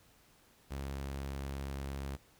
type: tone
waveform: sawtooth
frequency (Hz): 68.6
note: C#2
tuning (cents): -17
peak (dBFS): -34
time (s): 0.7-2.17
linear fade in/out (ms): 20
effects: pink hiss -65 dBFS RMS until 2.39 s